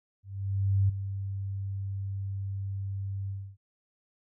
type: tone with ADSR envelope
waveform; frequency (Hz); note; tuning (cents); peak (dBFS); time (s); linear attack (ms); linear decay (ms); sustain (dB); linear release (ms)
sine; 98; G2; 0; -20; 0.23-3.57; 660; 10; -11; 280
effects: none